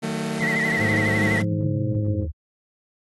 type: chord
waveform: sawtooth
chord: D# diminished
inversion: none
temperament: just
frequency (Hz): 155.56 / 186.68 / 224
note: D#3 / F#3 / A3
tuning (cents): 0 / +16 / +31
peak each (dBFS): -26 / -27 / -23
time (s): 0.02-1.43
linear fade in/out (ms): 20
type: tone with vibrato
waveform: sine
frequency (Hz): 1979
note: B6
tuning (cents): +3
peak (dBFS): -22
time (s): 0.39-1.43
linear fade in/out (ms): 50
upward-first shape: triangle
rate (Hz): 12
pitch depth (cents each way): 89
type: harmonic tone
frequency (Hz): 105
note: G#2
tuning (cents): +19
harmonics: 1 / 2 / 3 / 4 / 5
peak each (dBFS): -25 / -32 / -29 / -40 / -33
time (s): 0.77-2.28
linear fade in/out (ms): 50
type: linear sweep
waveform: sine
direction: down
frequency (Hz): 213.2 to 72.7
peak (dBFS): -25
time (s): 1.12-2.32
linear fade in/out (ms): 20
effects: AAC 32 kbps